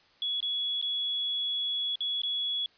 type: tone with dropouts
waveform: sine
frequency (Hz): 3375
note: G#7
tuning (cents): +27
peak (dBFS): -28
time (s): 0.22-2.66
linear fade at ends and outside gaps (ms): 1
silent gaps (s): 0.404-0.427 / 0.814-0.825 / 1.956-2.006 / 2.218-2.234
effects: white hiss -62 dBFS RMS until 2.77 s + resampled to 11025 Hz